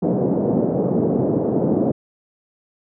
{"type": "band-pass noise", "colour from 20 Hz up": "pink", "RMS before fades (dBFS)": -19, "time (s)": [0.02, 1.92], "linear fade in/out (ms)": 10, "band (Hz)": [160, 560], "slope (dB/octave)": 24, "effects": []}